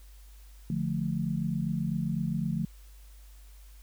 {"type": "chord", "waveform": "sine", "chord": "D minor", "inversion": "none", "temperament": "equal with one note detuned", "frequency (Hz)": [146.83, 174.61, 218.9], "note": ["D3", "F3", "A3"], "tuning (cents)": [0, 0, -9], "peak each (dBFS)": [-32, -31, -33], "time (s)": [0.7, 2.65], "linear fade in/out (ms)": 2, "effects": ["added 50 Hz sine -48 dBFS peak until 3.82 s", "white hiss -61 dBFS RMS until 3.82 s"]}